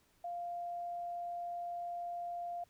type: tone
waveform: sine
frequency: 697 Hz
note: F5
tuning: 4 cents flat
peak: -38 dBFS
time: 0.24-2.64 s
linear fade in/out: 5 ms
effects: pink hiss -71 dBFS RMS until 2.69 s